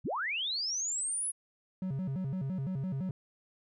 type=linear sweep; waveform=sine; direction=up; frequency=55 to 10548 Hz; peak=-31 dBFS; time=0.04-1.32 s; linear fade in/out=20 ms
type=tone with vibrato; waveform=triangle; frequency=159 Hz; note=D#3; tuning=38 cents sharp; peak=-30 dBFS; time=1.82-3.11 s; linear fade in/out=2 ms; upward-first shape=square; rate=5.9 Hz; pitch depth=280 cents each way
effects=none